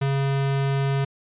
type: tone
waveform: square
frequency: 137.6 Hz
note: C#3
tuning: 12 cents flat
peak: -21 dBFS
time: 0.01-1.05 s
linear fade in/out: 10 ms
effects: resampled to 8000 Hz